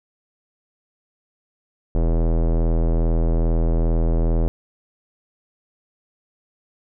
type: tone with low-pass filter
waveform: square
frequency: 41.2 Hz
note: E1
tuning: in tune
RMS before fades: -18 dBFS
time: 1.95-4.48 s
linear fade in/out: 0 ms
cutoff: 540 Hz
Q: 1.6
effects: none